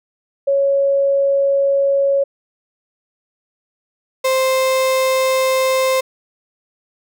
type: tone pair in turn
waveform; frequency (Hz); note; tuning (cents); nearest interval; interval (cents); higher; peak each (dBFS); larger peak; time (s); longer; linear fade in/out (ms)
sine / 35% pulse; 554.4 / 523.3; C#5 / C5; 0 / 0; minor second; 100; first; -12; neither; 0.47-2.24 / 4.24-6.01; neither; 10
effects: none